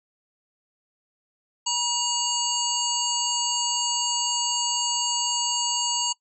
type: harmonic tone with a mistuned harmonic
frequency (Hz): 956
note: A#5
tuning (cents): +43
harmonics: 1 / 3 / 5 / 7 / 8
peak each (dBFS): -29 / -29 / -29 / -29 / -29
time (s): 1.66-6.13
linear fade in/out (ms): 10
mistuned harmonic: 5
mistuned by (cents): -85
effects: noise-tail reverb RT60 0.1 s tail -22 dB re dry